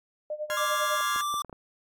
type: tone with tremolo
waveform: sine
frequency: 605 Hz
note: D#5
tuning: 49 cents flat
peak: -28 dBFS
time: 0.3-1.01 s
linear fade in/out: 2 ms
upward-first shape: sine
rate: 9.9 Hz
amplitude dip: 85%
type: chord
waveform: 35% pulse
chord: F minor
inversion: second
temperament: equal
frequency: 1046.5 / 1396.9 / 1661.2 Hz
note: C6 / F6 / Ab6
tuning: 0 / 0 / 0 cents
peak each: -33 / -33 / -31 dBFS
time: 0.5-1.21 s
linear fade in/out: 0 ms
type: tone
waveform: square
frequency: 1174.7 Hz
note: D6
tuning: in tune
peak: -28 dBFS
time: 0.57-1.42 s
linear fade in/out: 2 ms
type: clicks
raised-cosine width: 1 ms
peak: -28 dBFS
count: 5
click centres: 1.161 / 1.341 / 1.447 / 1.496 / 1.528 s
effects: AAC 64 kbps